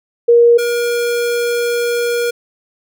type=tone pair in turn; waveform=sine / square; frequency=472.3 / 476.1 Hz; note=A#4 / A#4; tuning=+23 / +37 cents; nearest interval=unison; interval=14 cents; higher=second; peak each=-5 / -15 dBFS; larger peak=first; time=0.28-0.58 / 0.58-2.31 s; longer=second; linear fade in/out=10 ms; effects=none